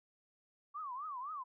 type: tone with vibrato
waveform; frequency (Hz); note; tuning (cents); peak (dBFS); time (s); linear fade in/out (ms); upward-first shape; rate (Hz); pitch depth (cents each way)
sine; 1116; C#6; +11; -40; 0.74-1.44; 20; triangle; 3.9; 260
effects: none